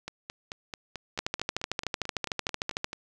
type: two click trains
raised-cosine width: 0.2 ms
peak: -11 / -19 dBFS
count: 23 / 14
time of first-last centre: 1.19-2.844 / 0.08-2.931 s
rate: 13.3 / 4.56 Hz
effects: none